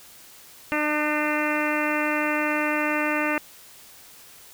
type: harmonic tone with a mistuned harmonic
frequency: 301 Hz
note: D4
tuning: 43 cents sharp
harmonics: 1 / 2 / 3 / 4 / 5 / 6 / 7 / 8 / 9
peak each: -27 / -29 / -32 / -31 / -31 / -31 / -31 / -33 / -33 dBFS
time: 0.72-3.38 s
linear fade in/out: 0 ms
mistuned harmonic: 7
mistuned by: -19 cents
effects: white hiss -48 dBFS RMS until 4.53 s